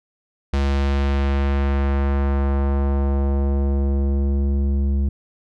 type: tone with low-pass filter sweep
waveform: square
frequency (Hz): 69.3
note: C#2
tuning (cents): 0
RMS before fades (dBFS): -19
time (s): 0.53-5.09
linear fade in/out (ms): 5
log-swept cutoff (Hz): 5000 to 210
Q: 0.87
effects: none